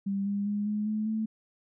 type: tone with pitch steps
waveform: sine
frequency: 197.5 / 201.6 / 205.9 / 210.2 / 214.6 / 219.1 Hz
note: G3 / G3 / G#3 / G#3 / A3 / A3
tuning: +13 / +49 / -15 / +21 / -43 / -7 cents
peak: -27 dBFS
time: 0.06-1.26 s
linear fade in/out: 10 ms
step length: 200 ms
effects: none